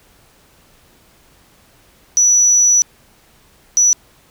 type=tone bursts at uneven times; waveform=sine; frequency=5910 Hz; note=F#8; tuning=3 cents flat; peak=-7 dBFS; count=2; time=2.17-2.82 / 3.77-3.93 s; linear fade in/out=0 ms; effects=tanh soft clip ceiling -5 dBFS + pink hiss -51 dBFS RMS until 4.3 s